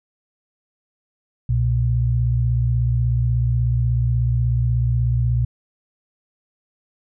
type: tone pair together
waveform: sine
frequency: 63.57 / 120 Hz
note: C2 / B2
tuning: -49 / -49 cents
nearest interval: major seventh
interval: 1100 cents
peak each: -21 / -17 dBFS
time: 1.49-5.45 s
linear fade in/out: 5 ms
effects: none